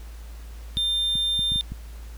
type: tone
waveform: triangle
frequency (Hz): 3600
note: A7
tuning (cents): +39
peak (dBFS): -20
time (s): 0.77-1.61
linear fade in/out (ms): 0
type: clicks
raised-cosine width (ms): 5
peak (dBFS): -21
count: 6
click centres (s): 0.771 / 1.155 / 1.393 / 1.52 / 1.559 / 1.72
effects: added 56 Hz sine -36 dBFS peak until 2.17 s + pink hiss -51 dBFS RMS until 2.17 s